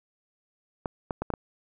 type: clicks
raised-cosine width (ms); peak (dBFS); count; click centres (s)
1; -15; 5; 0.858 / 1.108 / 1.22 / 1.303 / 1.338
effects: none